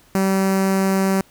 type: tone with notch filter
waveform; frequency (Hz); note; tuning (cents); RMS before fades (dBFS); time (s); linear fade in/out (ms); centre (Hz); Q
sawtooth; 192.5; G3; -31; -18; 0.15-1.21; 0; 3400; 1.2
effects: pink hiss -53 dBFS RMS until 1.3 s